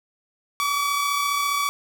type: tone pair together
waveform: sawtooth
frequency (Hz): 1139.9 / 1174.7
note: C#6 / D6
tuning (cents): +48 / 0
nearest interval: minor second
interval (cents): 52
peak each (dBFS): -18 / -27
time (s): 0.6-1.69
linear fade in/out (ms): 0
effects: 8-bit